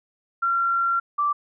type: tone pair in turn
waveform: sine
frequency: 1371 / 1168.7 Hz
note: F6 / D6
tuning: -32 / -9 cents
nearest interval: minor third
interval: 277 cents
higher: first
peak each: -19 dBFS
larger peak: neither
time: 0.42-1 / 1.18-1.33 s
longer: first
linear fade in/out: 10 ms
effects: none